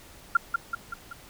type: tone with echo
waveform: sine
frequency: 1389 Hz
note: F6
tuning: 10 cents flat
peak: -15 dBFS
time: 0.35-0.37 s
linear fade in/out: 5 ms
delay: 190 ms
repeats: 4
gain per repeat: -5 dB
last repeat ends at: 1.13 s
effects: pink hiss -50 dBFS RMS until 1.29 s